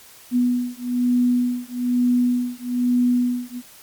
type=beating tone pair; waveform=sine; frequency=245.3 / 246.4 Hz; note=B3 / B3; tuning=-12 / -4 cents; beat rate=1.1 Hz; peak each=-20 dBFS; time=0.31-3.62 s; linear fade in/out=50 ms; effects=white hiss -46 dBFS RMS until 3.82 s + MP3 96 kbps